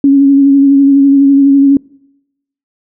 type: tone with vibrato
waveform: sine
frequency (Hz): 277.2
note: C#4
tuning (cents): 0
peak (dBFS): -3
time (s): 0.04-1.77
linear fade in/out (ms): 2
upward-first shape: sine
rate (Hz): 12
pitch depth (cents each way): 26
effects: noise-tail reverb RT60 0.9 s tail -26 dB re dry